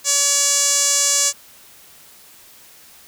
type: tone with band-pass filter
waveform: sawtooth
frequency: 568 Hz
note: C#5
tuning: 42 cents sharp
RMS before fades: -17 dBFS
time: 0.04-1.33 s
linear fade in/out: 50 ms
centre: 6900 Hz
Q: 3.9
effects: white hiss -46 dBFS RMS until 3.07 s